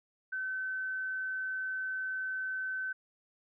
sine tone, 1527 Hz, G6, 46 cents flat, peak -33 dBFS, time 0.32-2.93 s, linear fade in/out 10 ms, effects none

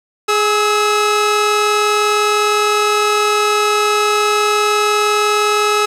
sawtooth tone pair together, 417.2 / 1291.3 Hz, G#4 / E6, +8 / -36 cents, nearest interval octave + minor sixth, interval 1956 cents, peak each -11 dBFS, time 0.28-5.86 s, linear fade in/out 10 ms, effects low-pass 9000 Hz 12 dB/octave + 7-bit

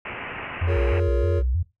white low-pass noise, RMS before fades -34 dBFS, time 0.05-1 s, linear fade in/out 5 ms, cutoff 2800 Hz, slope 96 dB/octave
sine tone with vibrato, 73.42 Hz, D2, in tune, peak -20 dBFS, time 0.61-1.63 s, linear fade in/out 10 ms, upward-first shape square, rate 3.2 Hz, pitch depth 280 cents each way
triangle chord, Bb minor seventh, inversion second, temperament just, 349.6 / 419.5 / 466.2 / 559.4 Hz, F4 / Ab4 / Bb4 / Db5, +2 / +17 / 0 / +16 cents, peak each -27 dBFS, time 0.66-1.43 s, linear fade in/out 50 ms
effects noise-tail reverb RT60 0.2 s tail -17 dB re dry

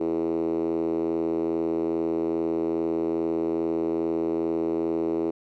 5% pulse tone with band-pass filter, 82.41 Hz, E2, in tune, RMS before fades -26 dBFS, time 0-5.31 s, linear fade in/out 10 ms, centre 360 Hz, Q 6.1, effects none

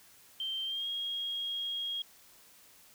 sine tone with pitch glide, 3136 to 3271 Hz, G7 to G#7, 0 to -27 cents, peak -33 dBFS, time 0.4-2.02 s, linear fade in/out 2 ms, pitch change +73 cents, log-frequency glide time 0.65-0.87 s, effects white hiss -59 dBFS RMS until 2.94 s

